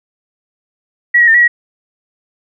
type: tone with pitch steps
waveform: sine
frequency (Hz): 1926 / 1899 / 1806 / 1929 / 1907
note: B6 / A#6 / A6 / B6 / A#6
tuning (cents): -44 / +32 / +45 / -41 / +39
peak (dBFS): -5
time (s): 1.14-1.48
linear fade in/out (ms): 10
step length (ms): 68
effects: none